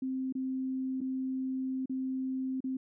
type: tone with dropouts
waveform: sine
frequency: 261.6 Hz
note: C4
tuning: in tune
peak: -31 dBFS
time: 0.02-2.77 s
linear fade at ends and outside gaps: 5 ms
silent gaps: 0.325-0.351 / 1.007-1.013 / 1.858-1.895 / 2.605-2.641 s
effects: none